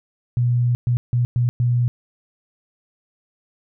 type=tone bursts at uneven times; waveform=sine; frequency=121.6 Hz; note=B2; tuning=26 cents flat; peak=-15 dBFS; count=5; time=0.37-0.75 / 0.87-0.97 / 1.13-1.25 / 1.36-1.49 / 1.6-1.88 s; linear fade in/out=0 ms; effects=none